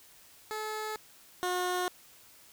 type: tone pair in turn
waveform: 15% pulse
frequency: 431 / 361.1 Hz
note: A4 / F#4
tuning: -36 / -42 cents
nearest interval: minor third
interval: 306 cents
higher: first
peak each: -28 / -23 dBFS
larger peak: second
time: 0.51-0.96 / 1.43-1.88 s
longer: neither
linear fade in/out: 0 ms
effects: white hiss -57 dBFS RMS until 2.52 s